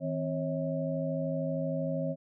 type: tone cluster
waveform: sine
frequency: 161.4 / 261.2 / 549 / 642 Hz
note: E3 / C4 / C#5 / E5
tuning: -36 / -3 / -17 / -46 cents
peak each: -33 / -36 / -34 / -38 dBFS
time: 0-2.16 s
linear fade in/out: 50 ms
effects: none